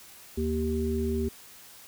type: harmonic tone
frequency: 77.78 Hz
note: D#2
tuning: in tune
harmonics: 1 / 3 / 5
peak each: -30 / -30 / -30 dBFS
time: 0.37-1.29 s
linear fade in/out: 10 ms
effects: white hiss -50 dBFS RMS until 1.87 s